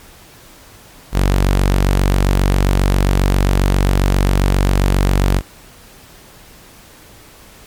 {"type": "tone", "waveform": "sawtooth", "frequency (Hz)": 47.45, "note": "F#1", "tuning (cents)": 44, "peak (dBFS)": -7, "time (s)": [1.12, 5.42], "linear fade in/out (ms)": 50, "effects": ["pink hiss -42 dBFS RMS until 7.66 s", "MP3 96 kbps"]}